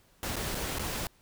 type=noise with dropouts; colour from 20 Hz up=pink; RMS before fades=-34 dBFS; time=0.23-1.07 s; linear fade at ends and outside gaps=1 ms; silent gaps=0.358-0.365 / 0.547-0.551 / 0.786-0.794 s; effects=pink hiss -64 dBFS RMS until 1.21 s